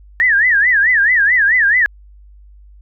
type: tone with vibrato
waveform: sine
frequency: 1795 Hz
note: A6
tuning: 34 cents sharp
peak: -9 dBFS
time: 0.2-1.86 s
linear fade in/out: 0 ms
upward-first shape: sine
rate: 4.6 Hz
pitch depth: 210 cents each way
effects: added 50 Hz sine -39 dBFS peak until 2.81 s